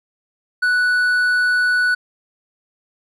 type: tone with hard clipping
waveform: triangle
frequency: 1480 Hz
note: F#6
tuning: in tune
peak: -15 dBFS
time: 0.62-1.95 s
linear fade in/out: 10 ms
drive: 7 dB
effects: none